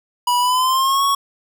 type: tone with pitch glide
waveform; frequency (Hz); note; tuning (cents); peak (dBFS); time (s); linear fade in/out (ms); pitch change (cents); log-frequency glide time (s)
square; 978 to 1110.5; B5 to C#6; -17 to +3; -15; 0.27-1.15; 5; +220; 0.39-1.04
effects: none